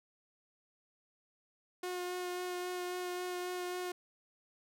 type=tone with vibrato; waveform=sawtooth; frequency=360 Hz; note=F#4; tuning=47 cents flat; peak=-33 dBFS; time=1.83-3.92 s; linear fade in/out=5 ms; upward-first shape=sine; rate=3.7 Hz; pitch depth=12 cents each way; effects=none